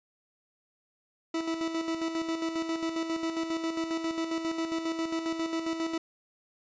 40% pulse tone with tremolo, 327.2 Hz, E4, 13 cents flat, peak -27 dBFS, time 1.34-5.98 s, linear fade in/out 5 ms, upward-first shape square, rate 7.4 Hz, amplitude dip 50%, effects resampled to 16000 Hz

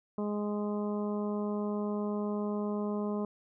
harmonic tone, 207.7 Hz, G#3, in tune, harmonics 1 / 2 / 3 / 4 / 5 / 6, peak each -32 / -36 / -41 / -47 / -44 / -51 dBFS, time 0.18-3.25 s, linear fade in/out 2 ms, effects none

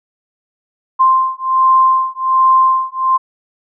sine beating tone pair, 1046.5 / 1047.8 Hz, C6 / C6, 0 / +2 cents, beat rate 1.3 Hz, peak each -12 dBFS, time 0.99-3.18 s, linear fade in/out 20 ms, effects none

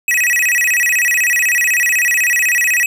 square tone with vibrato, 2220 Hz, C#7, 2 cents sharp, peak -12 dBFS, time 0.08-2.86 s, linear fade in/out 2 ms, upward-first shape square, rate 16 Hz, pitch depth 240 cents each way, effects none

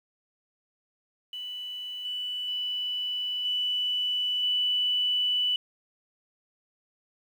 sine tone with level steps, 2974 Hz, F#7, 8 cents sharp, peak -34 / -30 / -28 / -25 / -23 dBFS, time 1.33-5.56 s, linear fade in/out 2 ms, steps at 2.05 / 2.48 / 3.45 / 4.43 s, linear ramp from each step 2 ms, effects 9-bit

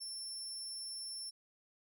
30% pulse tone, 5390 Hz, E8, 38 cents sharp, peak -38 dBFS, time 0-1.31 s, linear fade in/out 20 ms, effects none

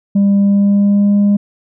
sine tone with pitch glide, 199.7 to 203.3 Hz, G3 to G#3, +32 to -37 cents, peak -5 dBFS, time 0.15-1.37 s, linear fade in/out 10 ms, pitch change +31 cents, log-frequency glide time 0.37-1.13 s, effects tanh soft clip ceiling -7 dBFS

